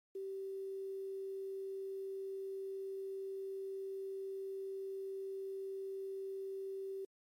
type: tone with quantisation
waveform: sine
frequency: 387.4 Hz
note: G4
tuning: 20 cents flat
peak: -40 dBFS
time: 0.15-7.05 s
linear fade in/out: 5 ms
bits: 11
effects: MP3 64 kbps